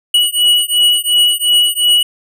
square beating tone pair, 2925 / 2927.8 Hz, F#7 / F#7, -21 / -19 cents, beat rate 2.8 Hz, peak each -13 dBFS, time 0.14-2.03 s, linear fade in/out 5 ms, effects none

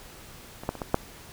clicks, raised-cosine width 1 ms, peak -25 / -12 / -24 / -16 / -6 dBFS, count 5, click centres 0.635 / 0.691 / 0.753 / 0.818 / 0.944 s, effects pink hiss -47 dBFS RMS until 1.32 s

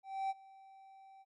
triangle tone with ADSR envelope, 775 Hz, G5, 20 cents flat, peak -30 dBFS, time 0.03-1.25 s, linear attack 270 ms, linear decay 32 ms, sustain -23 dB, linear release 38 ms, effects MP3 48 kbps

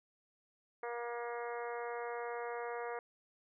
harmonic tone, 237.7 Hz, A#3, 34 cents sharp, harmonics 2 / 3 / 4 / 5 / 6 / 7 / 8 / 9, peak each -41 / -45 / -47 / -49 / -51 / -52 / -53 / -54 dBFS, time 0.83-2.99 s, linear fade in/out 2 ms, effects none

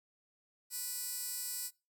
15% pulse tone with high-pass filter, 492 Hz, B4, 7 cents flat, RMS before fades -40 dBFS, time 0.7-1.71 s, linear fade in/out 50 ms, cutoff 8100 Hz, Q 0.94, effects noise-tail reverb RT60 0.3 s tail -23 dB re dry

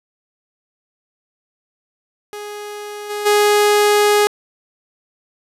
sawtooth tone with level steps, 415.3 Hz, G#4, in tune, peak -24 / -18 / -7 dBFS, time 2.33-4.27 s, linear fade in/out 0 ms, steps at 3.09 / 3.25 s, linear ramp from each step 20 ms, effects resampled to 32000 Hz + 8-bit

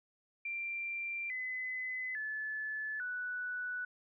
sine tone with pitch steps, 2365 / 2023 / 1731.3 / 1481.3 Hz, D7 / B6 / A6 / F#6, +12 / +41 / -28 / +2 cents, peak -36 dBFS, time 0.45-3.85 s, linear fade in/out 5 ms, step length 850 ms, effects none

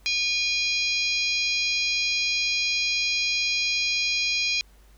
harmonic tone with a mistuned harmonic, 817 Hz, G#5, 29 cents flat, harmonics 3 / 4 / 5 / 6 / 7 / 8, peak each -25 / -33 / -29 / -30 / -34 / -36 dBFS, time 0.06-4.61 s, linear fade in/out 0 ms, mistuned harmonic 7, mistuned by -58 cents, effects added 50 Hz sine -51 dBFS peak until 4.97 s + pink hiss -60 dBFS RMS until 4.97 s

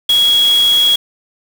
sine tone in noise, 3322 Hz, G#7, in tune, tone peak -8 dBFS, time 0.09-0.96 s, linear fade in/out 5 ms, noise white, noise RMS -24 dBFS, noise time 0.09-0.96 s, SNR +13 dB, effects none

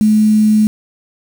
sine tone with quantisation, 214.5 Hz, A3, 44 cents flat, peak -7 dBFS, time 0.01-0.67 s, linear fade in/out 0 ms, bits 5, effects none

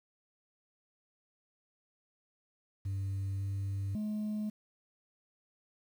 sine tone with pitch steps, 97.6 / 98.5 / 212.2 Hz, G2 / G2 / G#3, -7 / +9 / +38 cents, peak -30 dBFS, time 2.85-4.5 s, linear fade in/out 10 ms, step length 550 ms, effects tanh soft clip ceiling -32 dBFS + 10-bit

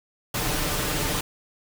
pink noise with comb filter, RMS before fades -26 dBFS, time 0.34-1.21 s, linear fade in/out 5 ms, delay 6.7 ms, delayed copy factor +0.5, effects none

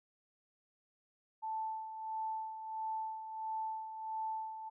sine tone with tremolo, 880 Hz, A5, in tune, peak -35 dBFS, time 1.42-4.7 s, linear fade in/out 20 ms, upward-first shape sine, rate 1.5 Hz, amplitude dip 60%, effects none

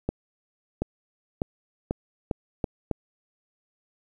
accelerating click train, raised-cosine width 2 ms, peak -12 dBFS, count 7, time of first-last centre 0.09-2.913 s, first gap 730 ms, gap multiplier 0.82, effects 9-bit

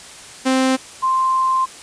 sawtooth / sine tone pair in turn, 261.6 / 1046.4 Hz, C4 / C6, 0 / 0 cents, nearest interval 2 octaves, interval 2400 cents, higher second, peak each -10 / -14 dBFS, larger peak first, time 0.45-0.77 / 1.02-1.66 s, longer second, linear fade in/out 20 ms, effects white hiss -38 dBFS RMS until 1.82 s + resampled to 22050 Hz

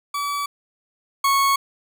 40% pulse tone pair in turn, 1146 / 1103.8 Hz, D6 / C#6, -43 / -8 cents, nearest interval minor second, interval 65 cents, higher first, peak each -22 / -15 dBFS, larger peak second, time 0.14-0.46 / 1.24-1.56 s, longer neither, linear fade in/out 5 ms, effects none

